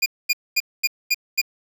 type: tone bursts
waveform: 25% pulse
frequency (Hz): 2420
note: D#7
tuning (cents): -49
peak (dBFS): -12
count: 6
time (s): 0.02-1.416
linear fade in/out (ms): 10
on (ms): 41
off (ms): 230
effects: 8-bit